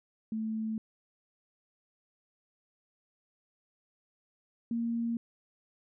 sine tone pair in turn, 220 / 232.6 Hz, A3 / A#3, 0 / -4 cents, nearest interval minor second, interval 96 cents, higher second, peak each -31 / -29 dBFS, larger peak second, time 0.32-0.78 / 4.71-5.17 s, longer neither, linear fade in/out 2 ms, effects none

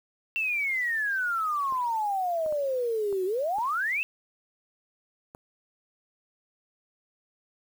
sine exponential two-way sweep, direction down then up, 2720 to 362.8 to 2720 Hz, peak -25 dBFS, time 0.36-4.03 s, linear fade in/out 0 ms, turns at 3.25 s
clicks, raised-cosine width 1 ms, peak -30 dBFS, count 6, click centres 1.724 / 2.462 / 2.525 / 3.127 / 3.585 / 5.349 s
effects 8-bit

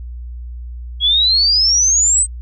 sine exponential sweep, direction up, 3285 to 8310 Hz, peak -10 dBFS, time 1-2.27 s, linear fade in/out 50 ms, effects added 60 Hz sine -26 dBFS peak until 2.41 s

